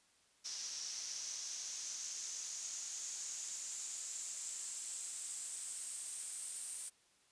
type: noise with band-pass filter sweep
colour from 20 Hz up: pink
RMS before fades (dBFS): -45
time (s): 0.44-6.9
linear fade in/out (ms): 20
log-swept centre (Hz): 5600 to 8900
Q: 5.4
effects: white hiss -71 dBFS RMS until 7.31 s + resampled to 22050 Hz